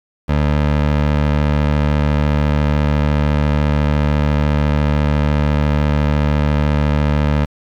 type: tone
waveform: 20% pulse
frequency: 74.1 Hz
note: D2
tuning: 16 cents sharp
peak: -8 dBFS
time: 0.28-7.46 s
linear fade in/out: 20 ms
effects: low-pass 3000 Hz 12 dB/octave + 7-bit